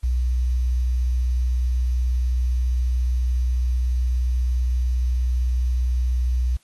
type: tone with quantisation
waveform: sine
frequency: 61.74 Hz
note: B1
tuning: in tune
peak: -18 dBFS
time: 0.03-6.57 s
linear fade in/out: 10 ms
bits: 8
effects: white hiss -62 dBFS RMS until 6.63 s + AAC 32 kbps